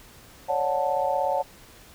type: chord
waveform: sine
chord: D major seventh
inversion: third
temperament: just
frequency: 550.6 / 587.3 / 734.2 / 881 Hz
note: C#5 / D5 / F#5 / A5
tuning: -12 / 0 / -14 / +2 cents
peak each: -27 / -30 / -27 / -27 dBFS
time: 0.48-1.43 s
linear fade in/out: 20 ms
effects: pink hiss -50 dBFS RMS until 1.94 s